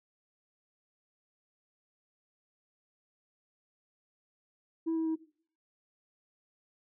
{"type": "tone with pitch steps", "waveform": "sine", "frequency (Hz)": [326.6, 323.4, 320.2], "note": ["E4", "E4", "D#4"], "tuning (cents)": [-16, -33, 50], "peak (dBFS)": -26, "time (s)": [4.86, 5.16], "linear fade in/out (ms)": 20, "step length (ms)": 100, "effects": ["noise-tail reverb RT60 0.5 s tail -18 dB re dry", "tanh soft clip ceiling -27 dBFS"]}